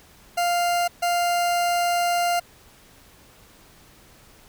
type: tone bursts at uneven times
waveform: 40% pulse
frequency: 698.5 Hz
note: F5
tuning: in tune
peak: -19 dBFS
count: 2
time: 0.37-0.88 / 1.02-2.4 s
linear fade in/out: 10 ms
effects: pink hiss -52 dBFS RMS until 4.48 s